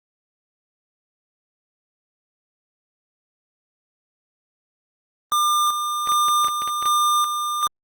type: tone with tremolo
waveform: square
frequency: 1200 Hz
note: D6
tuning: 37 cents sharp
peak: -17 dBFS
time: 5.32-7.67 s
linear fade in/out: 0 ms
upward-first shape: square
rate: 1.3 Hz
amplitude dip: 50%
type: clicks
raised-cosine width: 0.3 ms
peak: -16 dBFS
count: 9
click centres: 6.074 / 6.12 / 6.284 / 6.446 / 6.484 / 6.62 / 6.676 / 6.826 / 6.856 s
effects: Opus 24 kbps